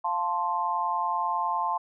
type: chord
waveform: sine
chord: F major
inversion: none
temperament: equal with one note detuned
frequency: 698.5 / 880 / 1050.1 Hz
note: F5 / A5 / C6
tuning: 0 / 0 / +6 cents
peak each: -33 / -28 / -28 dBFS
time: 0.04-1.78 s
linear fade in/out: 10 ms
effects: none